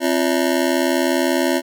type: ring-modulated tone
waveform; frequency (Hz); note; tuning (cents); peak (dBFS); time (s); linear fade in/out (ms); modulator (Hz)
25% pulse; 305.5; D#4; -32; -9; 0-1.62; 50; 40
effects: none